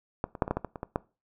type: clicks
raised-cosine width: 1 ms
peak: -14 / -24 / -8 / -19 / -12 / -14 / -19 / -23 / -19 / -12 dBFS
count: 10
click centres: 0.241 / 0.352 / 0.422 / 0.479 / 0.51 / 0.57 / 0.647 / 0.758 / 0.831 / 0.959 s
effects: noise-tail reverb RT60 0.3 s tail -21 dB re dry